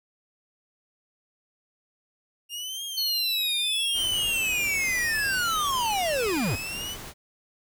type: tone with vibrato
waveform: sawtooth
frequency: 2794 Hz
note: F7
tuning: in tune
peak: -29 dBFS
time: 2.49-6.97 s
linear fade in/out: 50 ms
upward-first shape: triangle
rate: 0.7 Hz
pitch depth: 270 cents each way
type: linear sweep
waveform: square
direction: down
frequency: 4370 to 73.3 Hz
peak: -25 dBFS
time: 2.97-6.56 s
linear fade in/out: 10 ms
type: noise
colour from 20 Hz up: pink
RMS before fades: -40 dBFS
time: 3.93-7.14 s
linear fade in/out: 50 ms
effects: none